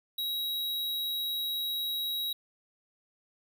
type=tone; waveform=square; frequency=3846 Hz; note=B7; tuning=47 cents flat; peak=-31 dBFS; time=0.18-2.33 s; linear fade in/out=5 ms; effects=none